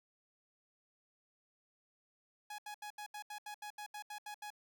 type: tone bursts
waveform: sawtooth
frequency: 836 Hz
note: G#5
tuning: 11 cents sharp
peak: -40 dBFS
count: 13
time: 2.5-4.504 s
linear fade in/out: 5 ms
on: 84 ms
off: 76 ms
effects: none